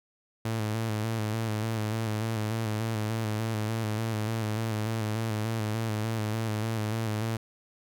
sawtooth tone with vibrato, 110 Hz, A2, in tune, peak -24 dBFS, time 0.45-7.37 s, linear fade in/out 5 ms, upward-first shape square, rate 3.4 Hz, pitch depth 43 cents each way, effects none

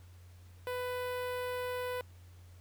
sawtooth tone with notch filter, 497.9 Hz, B4, 14 cents sharp, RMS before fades -37 dBFS, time 0.67-2.01 s, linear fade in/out 0 ms, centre 6400 Hz, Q 0.63, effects added 89 Hz sine -52 dBFS peak until 2.6 s + pink hiss -65 dBFS RMS until 2.6 s

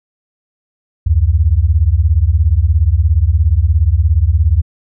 sine beating tone pair, 71 / 88 Hz, C#2 / F2, +42 / +14 cents, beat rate 17 Hz, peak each -11 dBFS, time 1.06-4.62 s, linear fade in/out 10 ms, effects none

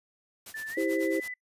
white noise with tremolo, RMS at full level -43 dBFS, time 0.46-1.28 s, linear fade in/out 2 ms, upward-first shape sine, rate 9.1 Hz, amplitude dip 90%
sine tone with pitch glide, 1760 to 1998.5 Hz, A6 to B6, 0 to +20 cents, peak -35 dBFS, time 0.54-1.34 s, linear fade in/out 5 ms, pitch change +220 cents, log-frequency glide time 0.7-0.78 s
sine chord, C major, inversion first, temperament equal with one note detuned, 326.6 / 392 / 523.3 Hz, E4 / G4 / C5, -16 / 0 / 0 cents, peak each -28 / -31 / -31 dBFS, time 0.77-1.2 s, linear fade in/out 5 ms
effects noise-tail reverb RT60 0.1 s tail -25 dB re dry + resampled to 32000 Hz

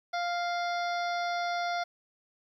harmonic tone with a mistuned harmonic, 698.5 Hz, F5, in tune, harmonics 1 / 2 / 3 / 5 / 6 / 7 / 8, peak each -30 / -36 / -40 / -44 / -46 / -47 / -48 dBFS, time 0.13-1.84 s, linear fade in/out 10 ms, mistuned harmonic 6, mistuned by +44 cents, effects 11-bit

